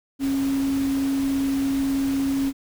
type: tone in noise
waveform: sine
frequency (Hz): 272.9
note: C#4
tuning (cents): -27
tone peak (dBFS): -20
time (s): 0.19-2.53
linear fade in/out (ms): 50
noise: pink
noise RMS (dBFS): -36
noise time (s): 0.19-2.53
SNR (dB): +13
effects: none